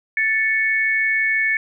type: tone pair together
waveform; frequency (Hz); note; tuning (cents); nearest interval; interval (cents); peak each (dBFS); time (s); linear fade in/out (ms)
sine; 1760 / 2217; A6 / C#7; 0 / 0; major third; 400; -19; 0.17-1.57; 2
effects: none